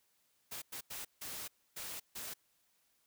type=noise bursts at uneven times; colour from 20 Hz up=white; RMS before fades=-44 dBFS; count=6; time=0.51-0.62 / 0.72-0.81 / 0.9-1.05 / 1.21-1.48 / 1.76-2 / 2.15-2.34 s; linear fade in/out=10 ms; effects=white hiss -75 dBFS RMS until 3.06 s